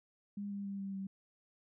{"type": "tone with pitch steps", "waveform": "sine", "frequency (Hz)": [202.7, 200.4, 198.07, 195.8, 193.55], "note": ["G#3", "G3", "G3", "G3", "G3"], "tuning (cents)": [-42, 38, 18, -2, -22], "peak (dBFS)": -38, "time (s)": [0.37, 1.07], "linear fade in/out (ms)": 5, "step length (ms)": 140, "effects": []}